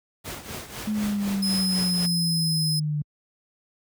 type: noise with tremolo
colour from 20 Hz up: pink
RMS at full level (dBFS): -33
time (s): 0.24-2.07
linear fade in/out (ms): 20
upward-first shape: triangle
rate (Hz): 4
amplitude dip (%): 75
type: exponential sweep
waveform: sine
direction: down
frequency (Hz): 214.8 to 147.3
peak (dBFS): -23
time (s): 0.87-3.02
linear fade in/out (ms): 5
type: tone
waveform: sawtooth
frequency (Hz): 5100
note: D#8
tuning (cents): +42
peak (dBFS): -22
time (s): 1.42-2.8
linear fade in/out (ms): 10
effects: high-pass 60 Hz 12 dB/octave